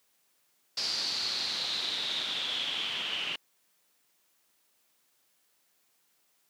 white noise with low-pass filter sweep, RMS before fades -33 dBFS, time 0.77-3.36 s, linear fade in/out 5 ms, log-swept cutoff 4800 to 2900 Hz, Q 7.2, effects white hiss -71 dBFS RMS until 6.49 s + high-pass 150 Hz 12 dB/octave

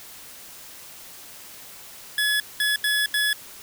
25% pulse tone bursts at uneven times, 1700 Hz, G#6, 40 cents sharp, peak -16 dBFS, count 4, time 2.18-2.4 / 2.6-2.76 / 2.84-3.06 / 3.14-3.33 s, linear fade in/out 2 ms, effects white hiss -43 dBFS RMS until 3.62 s

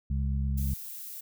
harmonic tone, 68 Hz, C#2, 33 cents flat, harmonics 1 / 2 / 3, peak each -27 / -33 / -37 dBFS, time 0.1-0.74 s, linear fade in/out 5 ms
violet noise, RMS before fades -41 dBFS, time 0.57-1.21 s, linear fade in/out 10 ms
effects none

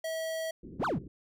square tone, 646 Hz, E5, 35 cents flat, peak -33 dBFS, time 0.04-0.51 s, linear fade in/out 5 ms
white low-pass noise, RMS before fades -45 dBFS, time 0.63-1.08 s, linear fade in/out 5 ms, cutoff 390 Hz, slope 48 dB/octave
triangle exponential two-way sweep, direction up then down, 110 to 1568 to 110 Hz, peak -26 dBFS, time 0.79-0.99 s, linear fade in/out 10 ms, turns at 0.85 s
effects none

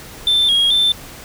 sine tone with vibrato, 3413 Hz, G#7, 47 cents sharp, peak -9 dBFS, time 0.27-0.92 s, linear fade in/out 2 ms, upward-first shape square, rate 2.3 Hz, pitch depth 68 cents each way, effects tanh soft clip ceiling -10 dBFS + pink hiss -36 dBFS RMS until 1.24 s

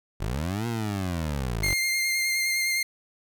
20% pulse linear two-way sweep, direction up then down, 43.65 to 119.5 to 43.65 Hz, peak -22 dBFS, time 0.2-1.74 s, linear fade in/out 10 ms, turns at 0.67 s
sawtooth tone with vibrato, 2110 Hz, C7, 14 cents sharp, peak -20 dBFS, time 1.63-2.83 s, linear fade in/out 5 ms, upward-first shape sine, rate 9.7 Hz, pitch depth 17 cents each way
effects none

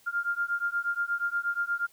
sine beating tone pair, 1396.9 / 1405.3 Hz, F6 / F6, 0 / +10 cents, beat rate 8.4 Hz, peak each -30 dBFS, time 0.06-1.87 s, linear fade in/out 20 ms, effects white hiss -61 dBFS RMS until 1.92 s

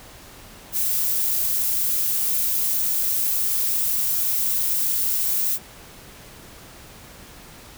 violet noise, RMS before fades -22 dBFS, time 0.72-5.59 s, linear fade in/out 50 ms, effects pink hiss -44 dBFS RMS until 7.77 s

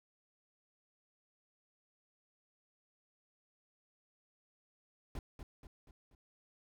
brown noise with echo, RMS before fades -41 dBFS, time 5.15-5.19 s, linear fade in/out 2 ms, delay 240 ms, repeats 4, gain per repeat -6 dB, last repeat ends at 6.15 s, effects none

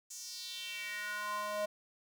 square tone with high-pass filter sweep, 208.5 Hz, G#3, 7 cents sharp, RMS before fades -40 dBFS, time 0.1-1.66 s, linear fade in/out 10 ms, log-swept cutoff 7000 to 630 Hz, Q 3.6, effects none

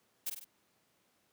blue noise with echo, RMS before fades -35 dBFS, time 0.26-0.3 s, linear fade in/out 10 ms, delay 49 ms, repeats 3, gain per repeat -5 dB, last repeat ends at 0.447 s, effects pink hiss -73 dBFS RMS until 1.32 s + high-pass 150 Hz 12 dB/octave

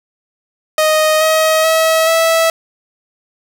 sawtooth tone with pitch steps, 622.3 / 632.8 / 643.5 / 654.4 Hz, D#5 / D#5 / E5 / E5, 0 / +29 / -42 / -13 cents, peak -6 dBFS, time 0.78-2.5 s, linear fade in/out 2 ms, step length 430 ms, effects none

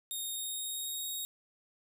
10% pulse tone with pitch glide, 3707 to 3761 Hz, A#7 to A#7, -10 to +15 cents, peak -29 dBFS, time 0.11-1.25 s, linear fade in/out 0 ms, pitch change +25 cents, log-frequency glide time 0.32-1.06 s, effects 11-bit

